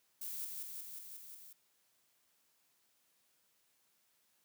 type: noise with echo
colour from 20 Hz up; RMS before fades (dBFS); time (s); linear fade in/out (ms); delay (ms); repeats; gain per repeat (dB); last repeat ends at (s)
violet; -43; 0.21-0.45; 5; 180; 6; -2; 1.53
effects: white hiss -75 dBFS RMS until 4.44 s + high-pass 100 Hz 12 dB/octave